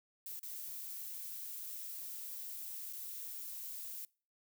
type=noise with dropouts; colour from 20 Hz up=violet; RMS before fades=-45 dBFS; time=0.26-4.05 s; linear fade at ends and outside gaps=2 ms; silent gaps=0.394-0.43 / 2.928-2.932 s; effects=noise-tail reverb RT60 0.4 s tail -25 dB re dry